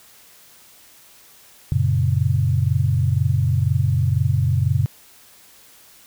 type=chord; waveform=sine; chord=F# major; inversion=none; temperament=equal; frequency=92.5 / 116.54 / 138.59 Hz; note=F#2 / A#2 / C#3; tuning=0 / 0 / 0 cents; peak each=-20 dBFS; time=1.72-4.86 s; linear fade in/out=0 ms; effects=white hiss -49 dBFS RMS until 6.06 s